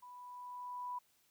sine tone with level ramp, 987.8 Hz, B5, in tune, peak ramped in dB -51 to -38 dBFS, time 0.02-0.99 s, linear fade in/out 10 ms, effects white hiss -73 dBFS RMS until 1.3 s

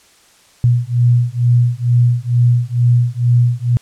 sine beating tone pair, 120 / 122.2 Hz, B2 / B2, -49 / -18 cents, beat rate 2.2 Hz, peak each -13 dBFS, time 0.64-3.77 s, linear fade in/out 0 ms, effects white hiss -49 dBFS RMS until 3.81 s + low-pass 9000 Hz 12 dB/octave

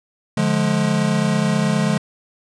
square chord, D diminished, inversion none, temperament just, 146.83 / 176.2 / 211.4 Hz, D3 / F3 / Ab3, 0 / +16 / +31 cents, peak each -22 / -22 / -20 dBFS, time 0.37-1.98 s, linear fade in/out 5 ms, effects resampled to 22050 Hz

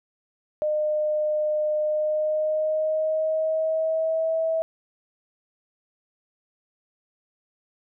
sine tone with pitch glide, 608 to 647.9 Hz, D#5 to E5, -40 to -30 cents, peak -21 dBFS, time 0.62-4.62 s, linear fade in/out 0 ms, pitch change +110 cents, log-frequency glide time 1.8-4.36 s, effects none

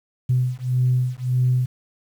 sine beating tone pair, 125.4 / 127.1 Hz, B2 / C3, +27 / -50 cents, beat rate 1.7 Hz, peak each -20 dBFS, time 0.29-1.66 s, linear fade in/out 10 ms, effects tanh soft clip ceiling -10 dBFS + 8-bit

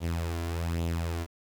sawtooth tone with flanger, 83.9 Hz, E2, 31 cents sharp, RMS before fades -31 dBFS, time 0-1.27 s, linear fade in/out 50 ms, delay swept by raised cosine 0.28 to 2.98 ms, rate 1.2 Hz, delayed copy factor +0.6, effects 9-bit

